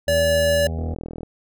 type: harmonic tone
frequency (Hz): 81.1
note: E2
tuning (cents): -28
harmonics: 1 / 2 / 3 / 5 / 6 / 7 / 8 / 9 / 10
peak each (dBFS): -25 / -31 / -35 / -39 / -41 / -42 / -43 / -44 / -45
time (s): 0.07-0.95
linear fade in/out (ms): 20
type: tone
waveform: square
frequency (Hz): 574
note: D5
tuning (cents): -40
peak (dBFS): -17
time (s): 0.08-0.67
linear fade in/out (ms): 2
type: click train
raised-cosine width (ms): 2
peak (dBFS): -19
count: 19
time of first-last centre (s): 0.79-1.232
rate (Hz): 40.7
effects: none